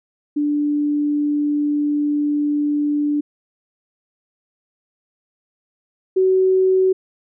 sine tone pair in turn, 293.7 / 376 Hz, D4 / F#4, 0 / +28 cents, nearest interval major third, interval 428 cents, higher second, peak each -16 / -12 dBFS, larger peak second, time 0.36-3.21 / 6.16-6.93 s, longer first, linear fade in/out 10 ms, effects none

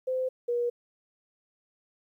sine tone pair in turn, 515 / 479.8 Hz, C5 / A#4, -28 / +50 cents, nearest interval minor second, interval 122 cents, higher first, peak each -26 / -25 dBFS, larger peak second, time 0.07-0.29 / 0.48-0.7 s, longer neither, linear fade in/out 10 ms, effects 11-bit

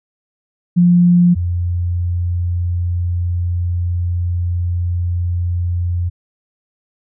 sine tone pair in turn, 175.7 / 87.69 Hz, F3 / F2, +11 / +8 cents, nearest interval octave, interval 1203 cents, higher first, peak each -7 / -15 dBFS, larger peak first, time 0.76-1.35 / 1.35-6.1 s, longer second, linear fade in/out 20 ms, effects none

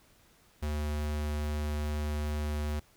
square tone, 74.8 Hz, D2, 32 cents sharp, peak -31 dBFS, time 0.62-2.8 s, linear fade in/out 10 ms, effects pink hiss -63 dBFS RMS until 2.96 s

